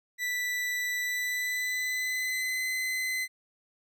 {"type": "tone with pitch glide", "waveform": "40% pulse", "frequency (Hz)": [1975.5, 2036], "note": ["B6", "C7"], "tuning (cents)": [0, -48], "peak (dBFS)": -28, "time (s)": [0.18, 3.28], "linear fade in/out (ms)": 50, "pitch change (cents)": 52, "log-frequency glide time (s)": [1.01, 2.67], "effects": []}